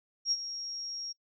sine tone with ADSR envelope, 5588 Hz, F8, in tune, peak -24 dBFS, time 0.25-1.13 s, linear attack 65 ms, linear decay 44 ms, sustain -12 dB, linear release 17 ms, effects noise-tail reverb RT60 0.1 s tail -26 dB re dry

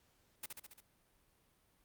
white noise with echo, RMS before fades -43 dBFS, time 0.43-0.46 s, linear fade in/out 5 ms, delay 69 ms, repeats 5, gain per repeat -3 dB, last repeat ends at 0.805 s, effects pink hiss -73 dBFS RMS until 1.84 s + Opus 48 kbps

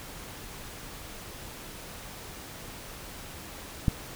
click, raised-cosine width 5 ms, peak -10 dBFS, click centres 3.882 s, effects pink hiss -43 dBFS RMS until 4.15 s

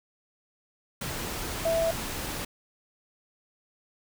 sine tone in noise, 659.3 Hz, E5, in tune, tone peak -23 dBFS, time 1.65-1.91 s, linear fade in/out 5 ms, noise pink, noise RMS -34 dBFS, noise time 1.01-2.45 s, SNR +8 dB, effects none

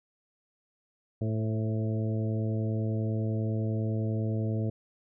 harmonic tone with a mistuned harmonic, 110 Hz, A2, in tune, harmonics 1 / 2 / 3 / 4 / 5 / 6, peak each -28 / -34 / -38 / -40 / -42 / -44 dBFS, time 1.21-4.7 s, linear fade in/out 5 ms, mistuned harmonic 5, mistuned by -23 cents, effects none

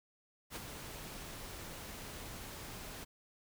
pink noise with ADSR envelope, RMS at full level -41 dBFS, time 0.5-3.05 s, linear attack 60 ms, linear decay 24 ms, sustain -6 dB, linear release 18 ms, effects none

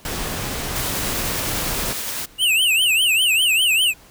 pink noise, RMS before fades -26 dBFS, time 0.05-1.93 s, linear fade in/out 2 ms
white noise with tremolo, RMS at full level -26 dBFS, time 0.75-2.26 s, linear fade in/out 10 ms, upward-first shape triangle, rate 9.9 Hz, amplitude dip 25%
square tone with vibrato, 2794 Hz, F7, in tune, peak -15 dBFS, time 2.38-3.94 s, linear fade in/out 50 ms, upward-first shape triangle, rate 5 Hz, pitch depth 220 cents each way
effects pink hiss -48 dBFS RMS until 4.1 s

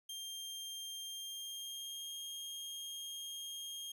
sawtooth tone with pitch glide, 3191 to 3230 Hz, G7 to G#7, +30 to -49 cents, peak -40 dBFS, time 0.09-3.92 s, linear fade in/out 5 ms, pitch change +21 cents, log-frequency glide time 1-2.15 s, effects none

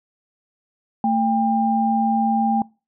sine tone pair together, 224 / 798.2 Hz, A3 / G5, +31 / +31 cents, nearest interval octave + minor seventh, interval 2200 cents, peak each -19 dBFS, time 1.04-2.62 s, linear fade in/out 2 ms, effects noise-tail reverb RT60 0.3 s tail -24 dB re dry

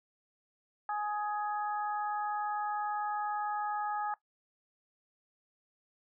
harmonic tone, 417.8 Hz, G#4, 10 cents sharp, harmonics 2 / 3 / 4, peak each -33 / -38 / -43 dBFS, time 0.89-4.14 s, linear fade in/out 2 ms, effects noise-tail reverb RT60 0.1 s tail -18 dB re dry

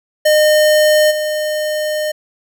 square tone with level steps, 610 Hz, D#5, 34 cents flat, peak -9 / -17 dBFS, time 0.25-2.12 s, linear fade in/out 10 ms, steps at 1.1 s, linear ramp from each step 20 ms, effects none

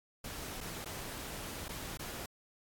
pink noise with dropouts, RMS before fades -43 dBFS, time 0.24-2.26 s, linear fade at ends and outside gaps 5 ms, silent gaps 0.606-0.61 / 0.846-0.857 / 1.683-1.69 / 1.974-1.992 s, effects AAC 64 kbps

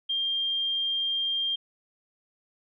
sine tone, 3196 Hz, G7, 33 cents sharp, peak -25 dBFS, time 0.09-1.56 s, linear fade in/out 10 ms, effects none

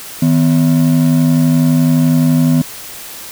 triangle ring-modulated tone, 204.1 Hz, G#3, 30 cents flat, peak -3 dBFS, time 0.22-2.62 s, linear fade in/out 5 ms, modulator 45.9 Hz, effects white hiss -30 dBFS RMS until 3.31 s

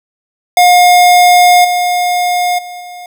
square tone with level steps, 714 Hz, F5, 38 cents sharp, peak -4 / -11 / -25 / -27 dBFS, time 0.57-3.06 s, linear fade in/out 2 ms, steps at 1.64 / 2.58 / 2.8 s, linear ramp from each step 10 ms, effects none

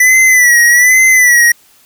square tone with vibrato, 1974 Hz, B6, 1 cent flat, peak -5 dBFS, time 0-1.52 s, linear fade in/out 5 ms, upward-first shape sine, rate 1.2 Hz, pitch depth 75 cents each way, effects white hiss -47 dBFS RMS until 1.85 s

